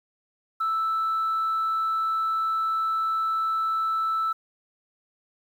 sine tone, 1318.5 Hz, E6, in tune, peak -21 dBFS, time 0.6-4.33 s, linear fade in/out 10 ms, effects tanh soft clip ceiling -20 dBFS + 9-bit

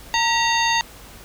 harmonic tone with a mistuned harmonic, 919 Hz, A#5, 25 cents flat, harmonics 1 / 2 / 3 / 4 / 5 / 7, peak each -20 / -23 / -25 / -26 / -27 / -28 dBFS, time 0.14-0.81 s, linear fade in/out 0 ms, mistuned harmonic 2, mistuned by +74 cents, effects added 50 Hz sine -45 dBFS peak until 1.24 s + pink hiss -43 dBFS RMS until 1.24 s

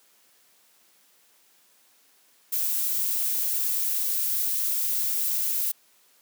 violet noise, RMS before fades -26 dBFS, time 2.52-5.72 s, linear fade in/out 10 ms, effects white hiss -61 dBFS RMS until 6.21 s + high-pass 200 Hz 12 dB/octave

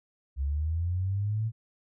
sine linear sweep, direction up, 66 to 113.7 Hz, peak -26 dBFS, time 0.36-1.52 s, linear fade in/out 50 ms, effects none

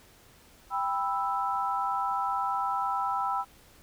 sine chord, E minor, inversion first, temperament just, 791.1 / 988.9 / 1318.5 Hz, G5 / B5 / E6, +16 / +2 / 0 cents, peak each -31 dBFS, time 0.7-3.45 s, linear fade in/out 50 ms, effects pink hiss -57 dBFS RMS until 3.82 s

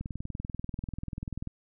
click train, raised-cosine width 5 ms, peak -23 dBFS, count 31, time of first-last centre 0.01-1.473 s, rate 20.5 Hz, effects none

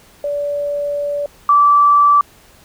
sine tone pair in turn, 578 / 1161 Hz, D5 / D6, -28 / -20 cents, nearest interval octave, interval 1208 cents, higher second, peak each -17 / -7 dBFS, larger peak second, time 0.24-1.26 / 1.49-2.21 s, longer first, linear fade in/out 2 ms, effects pink hiss -47 dBFS RMS until 2.64 s

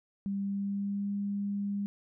sine tone with pitch glide, 198.2 to 201.5 Hz, G3 to G3, +19 to +48 cents, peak -30 dBFS, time 0.26-1.86 s, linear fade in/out 0 ms, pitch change +29 cents, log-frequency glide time 0.4-1.11 s, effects none

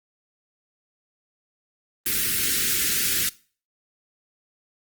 white band-stop noise, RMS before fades -23 dBFS, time 2.06-3.29 s, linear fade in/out 2 ms, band 440 to 1400 Hz, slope 48 dB/octave, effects noise-tail reverb RT60 0.4 s tail -21 dB re dry + Opus 24 kbps

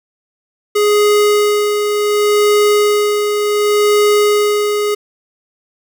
square tone with tremolo, 416.2 Hz, G#4, 4 cents sharp, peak -9 dBFS, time 0.75-4.95 s, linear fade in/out 10 ms, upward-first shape sine, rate 0.68 Hz, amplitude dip 45%, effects 8-bit

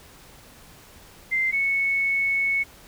sine tone pair in turn, 2084 / 2208 Hz, C7 / C#7, -7 / -7 cents, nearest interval minor second, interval 100 cents, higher second, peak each -20 dBFS, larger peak neither, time 1.31-1.52 / 1.52-2.64 s, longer second, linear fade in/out 20 ms, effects pink hiss -49 dBFS RMS until 2.87 s

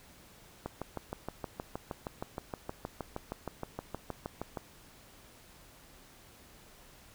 click train, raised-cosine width 1 ms, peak -22 dBFS, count 26, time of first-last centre 0.66-4.572 s, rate 6.39 Hz, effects pink hiss -57 dBFS RMS until 7.14 s

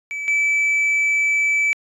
triangle tone pair in turn, 2300 / 2308 Hz, D7 / D7, -37 / -31 cents, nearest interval unison, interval 6 cents, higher second, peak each -23 / -14 dBFS, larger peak second, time 0.11-0.28 / 0.28-1.73 s, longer second, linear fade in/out 0 ms, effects resampled to 24000 Hz

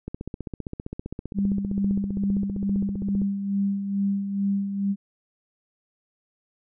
click train, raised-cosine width 3 ms, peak -19 dBFS, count 49, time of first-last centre 0.08-3.217 s, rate 15.3 Hz
sine tone with tremolo, 198.5 Hz, G3, 22 cents sharp, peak -20 dBFS, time 1.34-4.96 s, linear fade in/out 50 ms, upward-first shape sine, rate 2.3 Hz, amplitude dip 55%
effects none

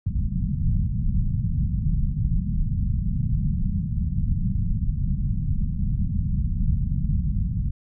pink low-pass noise, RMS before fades -23 dBFS, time 0.06-7.71 s, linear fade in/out 10 ms, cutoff 200 Hz, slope 48 dB/octave, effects none

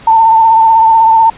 sine tone with vibrato, 897 Hz, A5, 33 cents sharp, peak -3 dBFS, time 0.07-1.3 s, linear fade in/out 5 ms, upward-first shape triangle, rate 16 Hz, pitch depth 43 cents each way, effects pink hiss -35 dBFS RMS until 1.37 s + resampled to 8000 Hz

